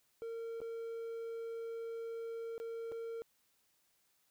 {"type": "tone with dropouts", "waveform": "triangle", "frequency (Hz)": 458.3, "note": "A#4", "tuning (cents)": -29, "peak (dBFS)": -38, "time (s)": [0.22, 3.22], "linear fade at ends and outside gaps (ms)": 0, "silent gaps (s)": [[0.604, 0.616], [2.58, 2.6], [2.917, 2.921]], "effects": ["white hiss -75 dBFS RMS until 4.3 s"]}